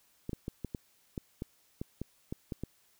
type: clicks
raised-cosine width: 3 ms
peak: -23 dBFS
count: 12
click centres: 0.294 / 0.332 / 0.481 / 0.647 / 0.748 / 1.178 / 1.421 / 1.815 / 2.016 / 2.325 / 2.522 / 2.636 s
effects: white hiss -68 dBFS RMS until 2.99 s